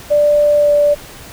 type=tone with pitch glide; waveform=sine; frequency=589 to 584.6 Hz; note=D5 to D5; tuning=+5 to -8 cents; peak=-8 dBFS; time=0.1-0.95 s; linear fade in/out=20 ms; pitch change=-13 cents; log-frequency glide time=0.56-0.71 s; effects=pink hiss -35 dBFS RMS until 1.32 s